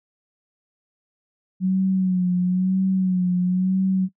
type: tone with vibrato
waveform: sine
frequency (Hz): 184.7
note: F#3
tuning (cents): -3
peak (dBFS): -17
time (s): 1.6-4.09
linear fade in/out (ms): 50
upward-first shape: sine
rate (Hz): 1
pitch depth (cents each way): 50
effects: noise-tail reverb RT60 0.1 s tail -21 dB re dry